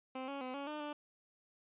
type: tone with pitch steps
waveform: 15% pulse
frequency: 260.2 / 278.5 / 255.3 / 280.7 / 301.4 / 295.4 Hz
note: C4 / C#4 / C4 / C#4 / D4 / D4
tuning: -9 / +8 / -42 / +22 / +45 / +10 cents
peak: -34 dBFS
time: 0.15-0.93 s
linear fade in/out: 5 ms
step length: 130 ms
effects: resampled to 8000 Hz